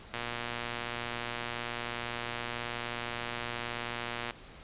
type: click train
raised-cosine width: 0.3 ms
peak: -19 dBFS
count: 497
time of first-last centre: 0.14-4.308 s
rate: 119 Hz
effects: pink hiss -51 dBFS RMS until 4.63 s + resampled to 8000 Hz